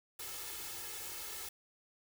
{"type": "noise with comb filter", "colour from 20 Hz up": "white", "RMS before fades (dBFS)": -44, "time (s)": [0.19, 1.49], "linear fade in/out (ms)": 5, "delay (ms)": 2.3, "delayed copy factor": 0.8, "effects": []}